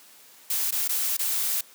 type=noise with dropouts; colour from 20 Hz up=blue; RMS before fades=-26 dBFS; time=0.5-1.61 s; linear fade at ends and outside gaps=5 ms; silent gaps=0.709-0.722 / 0.878-0.89 / 1.169-1.191 s; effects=white hiss -52 dBFS RMS until 1.74 s + high-pass 200 Hz 12 dB/octave